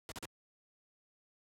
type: noise bursts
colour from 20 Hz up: pink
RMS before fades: -43 dBFS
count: 3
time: 0.09-0.254 s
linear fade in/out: 0 ms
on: 28 ms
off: 40 ms
effects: high-pass 80 Hz 12 dB/octave + low-pass 12000 Hz 12 dB/octave